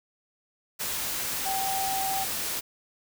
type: tone in noise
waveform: sine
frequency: 773 Hz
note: G5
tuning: 24 cents flat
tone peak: -28 dBFS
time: 1.45-2.25 s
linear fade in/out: 20 ms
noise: white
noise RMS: -31 dBFS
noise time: 0.79-2.61 s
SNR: 0 dB
effects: none